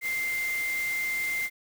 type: tone in noise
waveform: sine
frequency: 2092 Hz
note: C7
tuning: 1 cent flat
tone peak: -27 dBFS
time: 0.01-1.5 s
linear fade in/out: 50 ms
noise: white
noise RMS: -39 dBFS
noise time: 0.01-1.5 s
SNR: +9 dB
effects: none